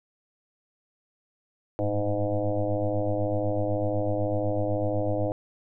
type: tone with frequency modulation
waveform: sine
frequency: 310 Hz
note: D#4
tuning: 6 cents flat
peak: -23 dBFS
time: 1.79-5.32 s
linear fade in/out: 0 ms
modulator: 102 Hz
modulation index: 3.6
effects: none